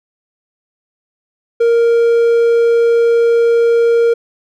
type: tone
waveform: triangle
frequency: 466.2 Hz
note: A#4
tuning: in tune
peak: -6 dBFS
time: 1.6-4.14 s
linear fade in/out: 10 ms
effects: none